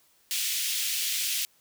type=high-pass noise; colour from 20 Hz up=pink; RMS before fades=-29 dBFS; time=0.31-1.45 s; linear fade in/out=0 ms; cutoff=2600 Hz; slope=24 dB/octave; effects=white hiss -64 dBFS RMS until 1.6 s